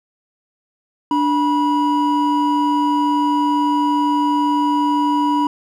triangle tone pair together, 293.7 / 973.2 Hz, D4 / B5, 0 / -26 cents, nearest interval octave + major sixth, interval 2074 cents, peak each -15 dBFS, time 1.11-5.47 s, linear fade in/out 2 ms, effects none

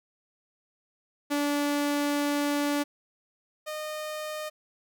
sawtooth tone pair in turn, 289.4 / 613.2 Hz, D4 / D#5, -25 / -25 cents, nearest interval octave + minor second, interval 1300 cents, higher second, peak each -21 / -29 dBFS, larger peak first, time 1.3-2.84 / 3.66-4.5 s, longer first, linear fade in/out 20 ms, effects none

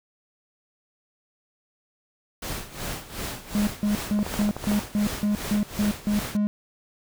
pink noise with tremolo, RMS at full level -31 dBFS, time 2.42-6.37 s, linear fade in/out 5 ms, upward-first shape sine, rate 2.7 Hz, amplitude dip 80%
triangle tone bursts, 207.7 Hz, G#3, in tune, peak -18 dBFS, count 11, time 3.55-6.47 s, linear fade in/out 0 ms, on 120 ms, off 160 ms
click train, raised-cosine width 1 ms, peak -17 dBFS, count 9, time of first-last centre 4.19-4.792 s, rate 13.3 Hz
effects none

